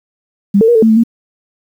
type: tone with pitch steps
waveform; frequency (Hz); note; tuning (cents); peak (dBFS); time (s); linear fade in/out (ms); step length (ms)
sine; 200 / 447.9 / 476.4 / 442.5 / 223.6 / 219.7 / 230.9; G3 / A4 / A#4 / A4 / A3 / A3 / A#3; +35 / +31 / +38 / +10 / +28 / -2 / -16; -5; 0.54-1.037; 10; 71
effects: 7-bit